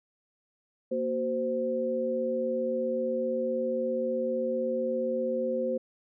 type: tone cluster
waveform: sine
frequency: 235.1 / 374.3 / 518 Hz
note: A#3 / F#4 / C5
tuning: +15 / +20 / -17 cents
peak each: -33 / -35 / -28 dBFS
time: 0.91-5.78 s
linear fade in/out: 10 ms
effects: none